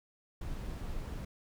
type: noise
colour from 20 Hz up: brown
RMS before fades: -39 dBFS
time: 0.41-1.25 s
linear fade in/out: 5 ms
effects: none